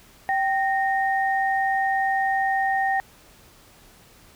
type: tone pair together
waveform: sine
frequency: 777 / 1848 Hz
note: G5 / A#6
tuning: -16 / -16 cents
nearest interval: octave + minor third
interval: 1500 cents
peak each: -21 / -25 dBFS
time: 0.29-3 s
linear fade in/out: 0 ms
effects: pink hiss -52 dBFS RMS until 4.35 s